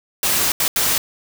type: noise bursts at uneven times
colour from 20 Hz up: white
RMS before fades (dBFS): -18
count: 3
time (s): 0.23-0.52 / 0.6-0.68 / 0.76-0.98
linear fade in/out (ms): 2
effects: none